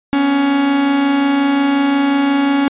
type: tone pair together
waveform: 45% pulse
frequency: 254.3 / 279.9 Hz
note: C4 / C#4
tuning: -49 / +17 cents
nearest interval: major second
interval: 166 cents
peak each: -23 / -12 dBFS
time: 0.13-2.68 s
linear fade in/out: 0 ms
effects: resampled to 8000 Hz